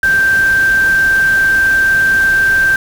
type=tone in noise; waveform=sine; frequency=1568 Hz; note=G6; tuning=in tune; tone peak=-8 dBFS; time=0.03-2.76 s; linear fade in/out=2 ms; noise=pink; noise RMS=-26 dBFS; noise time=0.03-2.76 s; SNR=+15 dB; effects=none